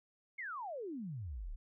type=exponential sweep; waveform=sine; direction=down; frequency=2234 to 30.1 Hz; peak=-40 dBFS; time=0.38-1.56 s; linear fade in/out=10 ms; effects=none